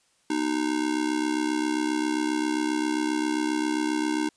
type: tone with amplitude modulation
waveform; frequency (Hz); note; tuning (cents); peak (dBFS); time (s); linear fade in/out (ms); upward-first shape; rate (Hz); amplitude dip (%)
square; 307.2; D#4; -22; -21; 0.3-4.29; 5; sine; 67.5; 80
effects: white hiss -66 dBFS RMS until 4.36 s + resampled to 22050 Hz